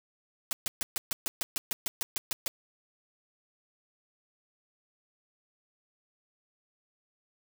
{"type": "noise bursts", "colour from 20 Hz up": "white", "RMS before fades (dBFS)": -31, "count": 14, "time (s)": [0.51, 2.48], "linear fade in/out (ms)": 0, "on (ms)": 20, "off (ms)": 130, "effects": []}